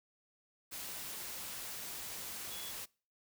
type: tone in noise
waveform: sine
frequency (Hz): 3381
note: G#7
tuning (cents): +30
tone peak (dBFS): -48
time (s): 2.5-2.72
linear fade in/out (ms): 20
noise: white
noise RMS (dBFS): -44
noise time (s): 0.71-2.86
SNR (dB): -7
effects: noise-tail reverb RT60 0.4 s tail -25 dB re dry